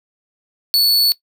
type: tone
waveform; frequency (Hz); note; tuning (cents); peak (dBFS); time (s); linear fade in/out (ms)
45% pulse; 4438; C#8; +1; -10; 0.74-1.12; 0
effects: noise-tail reverb RT60 0.1 s tail -19 dB re dry